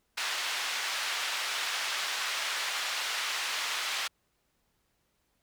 white band-pass noise, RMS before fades -33 dBFS, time 0.17-4.08 s, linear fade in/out 10 ms, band 970 to 3900 Hz, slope 12 dB/octave, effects pink hiss -75 dBFS RMS until 5.42 s

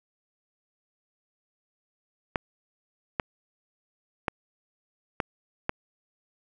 clicks, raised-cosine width 0.5 ms, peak -10 dBFS, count 5, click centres 2.358 / 3.198 / 4.282 / 5.202 / 5.694 s, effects none

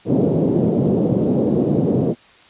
pink band-pass noise, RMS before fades -17 dBFS, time 0.05-2.15 s, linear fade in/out 50 ms, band 140 to 490 Hz, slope 24 dB/octave, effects white hiss -48 dBFS RMS until 2.49 s + resampled to 8000 Hz

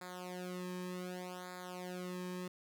sawtooth tone with flanger, 181.1 Hz, F#3, 37 cents flat, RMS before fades -44 dBFS, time 0.01-2.48 s, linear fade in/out 5 ms, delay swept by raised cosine 0.34 to 1.44 ms, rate 0.66 Hz, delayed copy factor -1, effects none

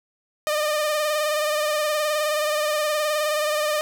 sawtooth tone with vibrato, 605 Hz, D#5, 49 cents flat, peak -17 dBFS, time 0.47-3.81 s, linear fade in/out 0 ms, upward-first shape sine, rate 19 Hz, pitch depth 37 cents each way, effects none

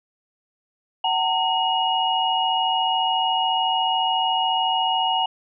sine tone cluster, 754 / 908 / 2883 Hz, F#5 / A#5 / F#7, +32 / -46 / -46 cents, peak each -23 dBFS, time 1.04-5.26 s, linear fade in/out 5 ms, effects none

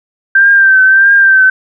sine tone with vibrato, 1568 Hz, G6, in tune, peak -3 dBFS, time 0.35-1.5 s, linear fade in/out 5 ms, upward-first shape triangle, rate 1.6 Hz, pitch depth 52 cents each way, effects none

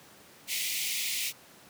pink high-pass noise, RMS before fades -32 dBFS, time 0.47-1.33 s, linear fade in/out 50 ms, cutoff 2000 Hz, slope 96 dB/octave, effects pink hiss -54 dBFS RMS until 1.69 s + high-pass 150 Hz 12 dB/octave

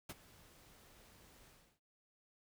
pink noise with ADSR envelope, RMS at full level -44 dBFS, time 0.09-1.8 s, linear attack 8 ms, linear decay 35 ms, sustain -19 dB, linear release 320 ms, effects none

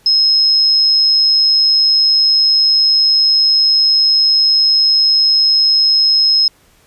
sine tone, 5150 Hz, E8, 41 cents flat, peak -8 dBFS, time 0.06-6.48 s, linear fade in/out 2 ms, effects pink hiss -51 dBFS RMS until 6.86 s + resampled to 32000 Hz

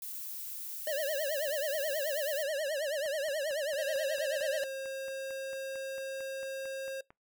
violet noise, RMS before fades -41 dBFS, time 0.02-2.43 s, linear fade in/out 2 ms
square tone with vibrato, 588 Hz, D5, 2 cents sharp, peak -32 dBFS, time 0.87-4.64 s, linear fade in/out 2 ms, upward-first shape triangle, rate 9.3 Hz, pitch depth 180 cents each way
click train, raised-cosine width 0.5 ms, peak -37 dBFS, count 19, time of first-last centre 3.06-7.105 s, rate 4.45 Hz
square tone with pitch glide, 540 to 536.6 Hz, C#5 to C5, -45 to +44 cents, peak -37 dBFS, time 3.78-7.01 s, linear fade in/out 5 ms, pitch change -11 cents, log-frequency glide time 4.23-4.31 s
effects noise-tail reverb RT60 0.2 s tail -24 dB re dry

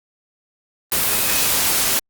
sine tone in noise, 2533 Hz, D#7, 30 cents sharp, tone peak -29 dBFS, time 1.11-1.47 s, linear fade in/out 0 ms, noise white, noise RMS -18 dBFS, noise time 0.92-1.99 s, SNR -14 dB, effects Opus 24 kbps

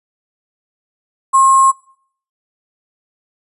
sine tone with sample-and-hold, 1072 Hz, C6, 42 cents sharp, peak -6 dBFS, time 1.33-1.72 s, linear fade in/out 20 ms, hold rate 8820 Hz, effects noise-tail reverb RT60 0.6 s tail -23 dB re dry + resampled to 32000 Hz

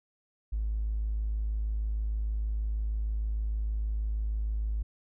triangle tone with tanh clipping, 53.2 Hz, G#1, 42 cents sharp, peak -27 dBFS, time 0.52-4.83 s, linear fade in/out 10 ms, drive 1 dB, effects none

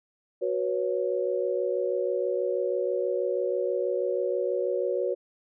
sine chord, F# suspended fourth, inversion none, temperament equal with one note detuned, 370 / 488.2 / 554.4 Hz, F#4 / B4 / C#5, 0 / -20 / 0 cents, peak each -29 dBFS, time 0.41-5.15 s, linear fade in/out 20 ms, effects none

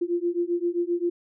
sine beating tone pair, 343.4 / 351 Hz, F4 / F4, -29 / +9 cents, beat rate 7.6 Hz, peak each -26 dBFS, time 0.01-1.1 s, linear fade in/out 10 ms, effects none

